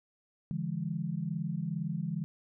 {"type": "tone cluster", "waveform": "sine", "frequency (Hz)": [145.2, 167.4, 204.8], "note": ["D3", "E3", "G#3"], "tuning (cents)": [-19, 27, -24], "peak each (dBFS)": [-37, -34, -38], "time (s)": [0.51, 2.24], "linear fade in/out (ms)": 0, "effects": []}